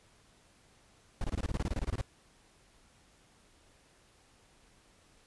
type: noise bursts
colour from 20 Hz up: brown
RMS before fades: -32 dBFS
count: 15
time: 1.21-2.012 s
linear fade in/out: 2 ms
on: 32 ms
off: 23 ms
effects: pink hiss -64 dBFS RMS until 5.26 s + resampled to 24000 Hz